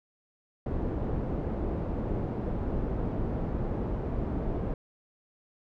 pink low-pass noise, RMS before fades -31 dBFS, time 0.66-4.74 s, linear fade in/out 2 ms, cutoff 540 Hz, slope 12 dB/octave, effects none

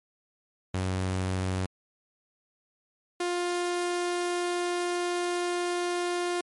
sawtooth tone pair in turn, 93.3 / 352.3 Hz, F#2 / F4, +15 / +15 cents, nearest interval octave + major seventh, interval 2300 cents, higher second, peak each -23 dBFS, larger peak neither, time 0.74-1.66 / 3.2-6.41 s, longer second, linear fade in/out 5 ms, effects MP3 48 kbps

